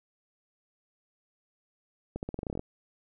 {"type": "accelerating click train", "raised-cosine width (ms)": 2, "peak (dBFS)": -21, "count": 12, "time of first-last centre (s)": [2.16, 2.594], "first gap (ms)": 69, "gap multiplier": 0.88, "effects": []}